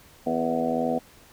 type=harmonic tone with a mistuned harmonic; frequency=82.41 Hz; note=E2; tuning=in tune; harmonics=2 / 3 / 4 / 5 / 6 / 7 / 8 / 9; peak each=-38 / -27 / -36 / -36 / -29 / -35 / -30 / -30 dBFS; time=0.26-0.99 s; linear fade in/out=10 ms; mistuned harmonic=5; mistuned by=+40 cents; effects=pink hiss -53 dBFS RMS until 1.32 s